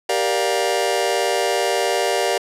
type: chord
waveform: sawtooth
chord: G minor seventh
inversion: none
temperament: just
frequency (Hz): 392 / 470.4 / 588 / 705.6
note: G4 / Bb4 / D5 / F5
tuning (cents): 0 / +16 / +2 / +18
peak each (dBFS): -19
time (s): 0.09-2.38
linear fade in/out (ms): 5
effects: low-pass 11000 Hz 12 dB/octave